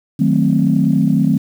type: chord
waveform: sine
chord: D# diminished seventh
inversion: none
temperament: equal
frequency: 155.56 / 185 / 220 / 261.6 Hz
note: D#3 / F#3 / A3 / C4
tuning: 0 / 0 / 0 / 0 cents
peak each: -16 dBFS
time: 0.19-1.38 s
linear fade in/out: 10 ms
effects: tanh soft clip ceiling -1 dBFS + 7-bit